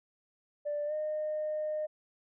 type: tone with pitch glide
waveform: sine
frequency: 588 to 612.3 Hz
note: D5 to D#5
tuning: +2 to -28 cents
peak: -30 dBFS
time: 0.65-1.87 s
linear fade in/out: 20 ms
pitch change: +70 cents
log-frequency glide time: 0.86-0.93 s
effects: tanh soft clip ceiling -27 dBFS